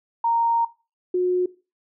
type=tone pair in turn; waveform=sine; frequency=928 / 362.2 Hz; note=A#5 / F#4; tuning=-8 / -37 cents; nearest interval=octave + major third; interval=1629 cents; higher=first; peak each=-18 dBFS; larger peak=neither; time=0.24-0.65 / 1.14-1.46 s; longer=first; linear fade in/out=5 ms; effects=noise-tail reverb RT60 0.3 s tail -18 dB re dry